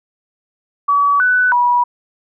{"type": "tone with pitch steps", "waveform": "sine", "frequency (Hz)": [1140, 1494, 971], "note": ["C#6", "F#6", "B5"], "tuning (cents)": [48, 16, -30], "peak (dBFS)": -10, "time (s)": [0.88, 1.84], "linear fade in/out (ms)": 10, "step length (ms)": 320, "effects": []}